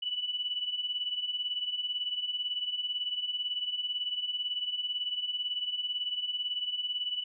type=beating tone pair; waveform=sine; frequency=2948 / 2966 Hz; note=F#7 / F#7; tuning=-7 / +4 cents; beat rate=18 Hz; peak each=-37 / -32 dBFS; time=0.02-7.24 s; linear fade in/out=10 ms; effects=none